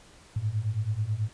sine beating tone pair, 101.9 / 111.1 Hz, G#2 / A2, -32 / +17 cents, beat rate 9.2 Hz, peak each -30 / -28 dBFS, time 0.36-1.29 s, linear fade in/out 5 ms, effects pink hiss -54 dBFS RMS until 1.33 s + resampled to 22050 Hz

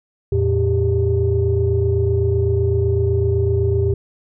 sine tone cluster, 85 / 112.9 / 395.1 Hz, F2 / A2 / G4, -46 / +45 / +14 cents, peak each -18 dBFS, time 0.32-3.94 s, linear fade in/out 5 ms, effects tanh soft clip ceiling -7 dBFS

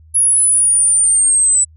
sine linear sweep, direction down, 10548 to 7902 Hz, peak -9 dBFS, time 0.14-1.65 s, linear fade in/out 20 ms, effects added 79 Hz sine -41 dBFS peak until 1.76 s

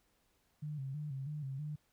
sine tone with vibrato, 142.2 Hz, C#3, 45 cents sharp, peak -38 dBFS, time 0.62-1.76 s, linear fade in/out 10 ms, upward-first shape square, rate 3.1 Hz, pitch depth 95 cents each way, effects pink hiss -75 dBFS RMS until 1.92 s

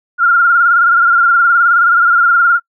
sine tone with vibrato, 1396.9 Hz, F6, in tune, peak -6 dBFS, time 0.18-2.6 s, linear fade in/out 50 ms, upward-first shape sine, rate 19 Hz, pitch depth 55 cents each way, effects noise-tail reverb RT60 0.1 s tail -26 dB re dry

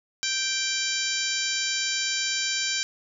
harmonic tone with a mistuned harmonic, 784 Hz, G5, in tune, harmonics 2 / 3 / 4 / 5 / 6 / 7 / 8 / 9, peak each -33 / -33 / -33 / -33 / -33 / -33 / -33 / -33 dBFS, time 0.23-2.83 s, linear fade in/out 0 ms, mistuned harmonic 8, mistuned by -46 cents, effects none

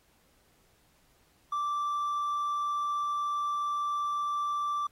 sine tone with hard clipping, 1171 Hz, D6, 5 cents flat, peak -29 dBFS, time 1.52-4.87 s, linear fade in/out 5 ms, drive 2 dB, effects pink hiss -67 dBFS RMS until 4.91 s + AAC 48 kbps

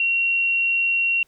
sine tone, 2741 Hz, F7, 33 cents flat, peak -17 dBFS, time 0-1.23 s, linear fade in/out 2 ms, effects pink hiss -62 dBFS RMS until 1.27 s + MP3 96 kbps

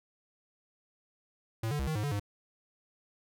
square tone with pitch steps, 112.4 / 147.2 / 67.1 / 156.6 / 105.3 / 144.5 / 102.1 Hz, A2 / D3 / C2 / D#3 / G#2 / D3 / G#2, +37 / +4 / +44 / +11 / +24 / -28 / -29 cents, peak -31 dBFS, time 1.63-2.197 s, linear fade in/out 5 ms, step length 81 ms, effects none

